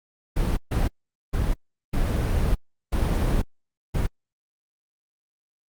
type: noise bursts at uneven times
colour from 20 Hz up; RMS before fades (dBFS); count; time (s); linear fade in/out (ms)
brown; -22; 6; 0.36-0.57 / 0.71-0.88 / 1.33-1.54 / 1.93-2.55 / 2.92-3.42 / 3.94-4.07; 10
effects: Opus 32 kbps